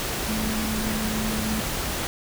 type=tone in noise; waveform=sine; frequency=217.5 Hz; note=A3; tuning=20 cents flat; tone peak=-27 dBFS; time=0.29-1.6 s; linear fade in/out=0 ms; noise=pink; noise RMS=-28 dBFS; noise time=0-2.07 s; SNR=-2 dB; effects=none